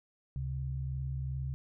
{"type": "tone pair together", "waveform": "sine", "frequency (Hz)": [70.8, 133.34], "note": ["C#2", "C3"], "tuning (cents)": [37, 33], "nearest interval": "major seventh", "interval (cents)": 1096, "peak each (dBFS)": [-37, -35], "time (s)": [0.36, 1.54], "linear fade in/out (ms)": 0, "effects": []}